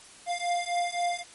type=beating tone pair; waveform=square; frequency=698.5 / 702.3 Hz; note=F5 / F5; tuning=0 / +10 cents; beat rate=3.8 Hz; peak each=-31 / -30 dBFS; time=0.26-1.24 s; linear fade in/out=50 ms; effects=white hiss -50 dBFS RMS until 1.34 s + MP3 48 kbps